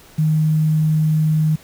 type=tone with quantisation; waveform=sine; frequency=155.56 Hz; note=D#3; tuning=in tune; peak=-13 dBFS; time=0.18-1.56 s; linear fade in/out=10 ms; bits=7; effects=pink hiss -46 dBFS RMS until 1.63 s